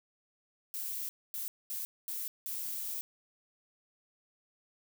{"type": "noise bursts at uneven times", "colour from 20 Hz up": "violet", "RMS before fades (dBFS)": -38, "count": 5, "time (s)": [[0.74, 1.09], [1.34, 1.48], [1.7, 1.85], [2.08, 2.28], [2.46, 3.01]], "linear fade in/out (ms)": 0, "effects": []}